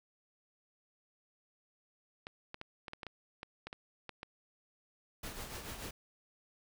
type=clicks; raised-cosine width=0.3 ms; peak=-27 dBFS; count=12; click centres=2.269 / 2.544 / 2.614 / 2.882 / 2.934 / 3.032 / 3.067 / 3.431 / 3.67 / 3.729 / 4.093 / 4.231 s
type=noise with tremolo; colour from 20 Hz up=pink; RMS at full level=-42 dBFS; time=5.23-5.91 s; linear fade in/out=5 ms; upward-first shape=triangle; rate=6.9 Hz; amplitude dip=60%
effects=none